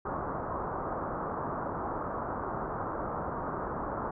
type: low-pass noise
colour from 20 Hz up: white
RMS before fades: -35 dBFS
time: 0.05-4.11 s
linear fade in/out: 5 ms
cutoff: 1300 Hz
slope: 48 dB/octave
effects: none